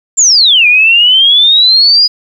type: exponential two-way sweep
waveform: sine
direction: down then up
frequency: 7459 to 2400 to 4968 Hz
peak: -3 dBFS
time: 0.17-2.08 s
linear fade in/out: 20 ms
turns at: 0.67 s
effects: 7-bit